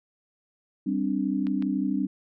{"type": "chord", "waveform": "sine", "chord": "G suspended fourth", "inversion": "none", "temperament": "equal", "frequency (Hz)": [196, 261.6, 293.7], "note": ["G3", "C4", "D4"], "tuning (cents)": [0, 0, 0], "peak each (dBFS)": -28, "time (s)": [0.86, 2.07], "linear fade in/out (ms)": 10}
{"type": "clicks", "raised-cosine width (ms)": 0.3, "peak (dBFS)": -26, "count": 2, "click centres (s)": [1.469, 1.624]}
{"effects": []}